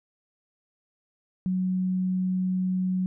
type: tone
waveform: sine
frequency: 185 Hz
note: F#3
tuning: in tune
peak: -23 dBFS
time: 1.46-3.06 s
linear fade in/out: 0 ms
effects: none